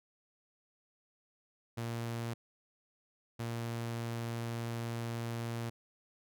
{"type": "tone bursts at uneven times", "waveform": "sawtooth", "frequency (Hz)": 116.54, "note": "A#2", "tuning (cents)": 0, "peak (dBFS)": -32, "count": 2, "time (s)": [[1.77, 2.34], [3.39, 5.7]], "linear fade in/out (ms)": 10, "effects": []}